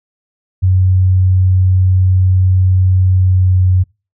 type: tone with pitch glide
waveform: sine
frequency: 92.9 to 92.1 Hz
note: F#2 to F#2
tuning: +7 to -7 cents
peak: -7 dBFS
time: 0.62-3.84 s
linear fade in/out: 20 ms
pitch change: -14 cents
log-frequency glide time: 3.14-3.63 s
effects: noise-tail reverb RT60 0.3 s tail -26 dB re dry